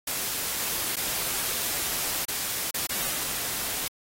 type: noise with dropouts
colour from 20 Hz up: white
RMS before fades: -29 dBFS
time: 0.07-3.88 s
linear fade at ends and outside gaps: 5 ms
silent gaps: 0.957-0.966 / 2.253-2.282 / 2.71-2.742 / 2.87-2.892 s
effects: AAC 48 kbps